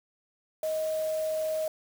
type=tone in noise; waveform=sine; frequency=628 Hz; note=D#5; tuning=16 cents sharp; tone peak=-27 dBFS; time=0.63-1.68 s; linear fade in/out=2 ms; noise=white; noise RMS=-45 dBFS; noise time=0.63-1.68 s; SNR=+15 dB; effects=none

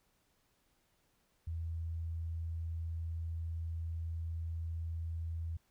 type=tone; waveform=sine; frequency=82.41 Hz; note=E2; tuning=in tune; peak=-36 dBFS; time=1.47-5.57 s; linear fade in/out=5 ms; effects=pink hiss -75 dBFS RMS until 5.7 s

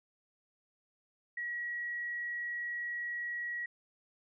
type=tone; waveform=sine; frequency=1915 Hz; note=A#6; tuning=46 cents sharp; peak=-35 dBFS; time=1.37-3.66 s; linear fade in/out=5 ms; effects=none

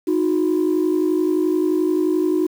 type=tone pair together; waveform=sine; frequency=311.1 / 362.6 Hz; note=D#4 / F#4; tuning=0 / -35 cents; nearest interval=minor third; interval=265 cents; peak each=-17 dBFS; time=0.07-2.47 s; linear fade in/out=10 ms; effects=tanh soft clip ceiling -12 dBFS + 7-bit

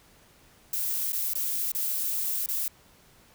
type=noise with dropouts; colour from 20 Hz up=violet; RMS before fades=-29 dBFS; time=0.73-2.68 s; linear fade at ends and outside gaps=2 ms; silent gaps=1.122-1.13 / 1.336-1.353 / 1.718-1.749 / 2.461-2.487 s; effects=pink hiss -58 dBFS RMS until 3.34 s

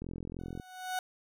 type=click train; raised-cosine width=3 ms; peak=-27 dBFS; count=26; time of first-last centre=0.02-0.599 s; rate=43.2 Hz
type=tone with exponential growth; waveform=30% pulse; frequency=740 Hz; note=F#5; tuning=in tune; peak=-27 dBFS; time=0.39-0.99 s; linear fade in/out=2 ms; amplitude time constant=130 ms
effects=none

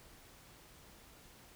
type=silence; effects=pink hiss -59 dBFS RMS until 1.55 s

